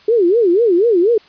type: tone with vibrato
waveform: sine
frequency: 404.1 Hz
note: G#4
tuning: 47 cents flat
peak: -9 dBFS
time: 0.08-1.18 s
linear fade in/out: 5 ms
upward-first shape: sine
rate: 4.1 Hz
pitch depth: 300 cents each way
effects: white hiss -47 dBFS RMS until 1.28 s + resampled to 11025 Hz